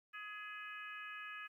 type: harmonic tone with a mistuned harmonic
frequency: 420 Hz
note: G#4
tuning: 19 cents sharp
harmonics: 3 / 4 / 5 / 6 / 7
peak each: -51 / -49 / -58 / -51 / -58 dBFS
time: 0.13-1.48 s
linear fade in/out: 20 ms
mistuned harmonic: 5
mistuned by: -37 cents
effects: 13-bit